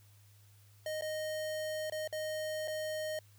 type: tone with dropouts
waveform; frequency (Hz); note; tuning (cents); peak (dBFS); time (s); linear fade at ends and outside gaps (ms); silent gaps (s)
square; 620; D#5; -6; -36; 0.86-3.19; 2; 1.011-1.021 / 1.899-1.922 / 2.076-2.126 / 2.676-2.68
effects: added 102 Hz sine -59 dBFS peak until 3.38 s + white hiss -67 dBFS RMS until 3.38 s